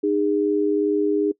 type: tone pair together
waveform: sine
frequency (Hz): 305.7 / 408.1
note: D#4 / G#4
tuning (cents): -30 / -30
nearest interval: perfect fourth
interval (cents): 500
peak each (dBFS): -21 / -20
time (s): 0.03-1.32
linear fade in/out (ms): 10
effects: noise-tail reverb RT60 0.1 s tail -22 dB re dry